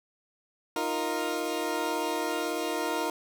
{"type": "chord", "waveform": "20% pulse", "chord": "Eb suspended second", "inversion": "none", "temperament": "equal", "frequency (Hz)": [311.1, 349.2, 466.2], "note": ["Eb4", "F4", "Bb4"], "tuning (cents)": [0, 0, 0], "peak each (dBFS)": -28, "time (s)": [0.76, 3.1], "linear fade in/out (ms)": 2, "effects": []}